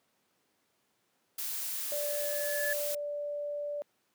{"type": "noise", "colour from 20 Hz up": "blue", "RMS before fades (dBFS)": -36, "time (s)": [1.38, 2.95], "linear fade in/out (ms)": 5}
{"type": "tone with exponential growth", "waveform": "sine", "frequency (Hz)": 1723, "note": "A6", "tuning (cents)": -37, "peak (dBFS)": -29, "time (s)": [1.71, 2.73], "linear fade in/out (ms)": 2, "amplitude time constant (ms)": 220}
{"type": "tone", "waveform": "sine", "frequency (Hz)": 584, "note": "D5", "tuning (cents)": -10, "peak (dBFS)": -33, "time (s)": [1.92, 3.82], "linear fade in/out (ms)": 0}
{"effects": ["pink hiss -74 dBFS RMS until 4.14 s", "high-pass 200 Hz 12 dB/octave"]}